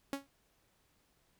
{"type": "tone with exponential decay", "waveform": "sawtooth", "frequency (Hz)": 277, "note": "C#4", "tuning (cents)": -1, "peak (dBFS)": -28, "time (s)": [0.13, 0.27], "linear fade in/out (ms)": 1, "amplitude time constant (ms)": 30, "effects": ["pink hiss -73 dBFS RMS until 1.39 s"]}